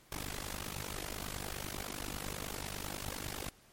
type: noise with amplitude modulation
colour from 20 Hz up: pink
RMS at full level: -37 dBFS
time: 0.12-3.49 s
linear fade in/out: 2 ms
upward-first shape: sine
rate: 50 Hz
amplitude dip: 100%
effects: pink hiss -63 dBFS RMS until 3.72 s + MP3 64 kbps